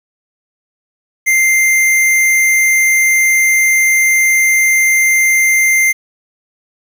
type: tone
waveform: square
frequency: 2093 Hz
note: C7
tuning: in tune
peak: -9 dBFS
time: 1.26-5.93 s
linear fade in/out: 20 ms
effects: 7-bit